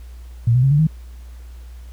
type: tone with pitch steps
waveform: sine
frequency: 116.54 / 125.63 / 135.42 / 145.99 / 157.37 Hz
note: A#2 / B2 / C#3 / D3 / D#3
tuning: 0 / +30 / -40 / -10 / +20 cents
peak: -11 dBFS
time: 0.47-0.87 s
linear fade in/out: 5 ms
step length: 80 ms
effects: added 60 Hz sine -34 dBFS peak until 1.92 s + pink hiss -53 dBFS RMS until 1.92 s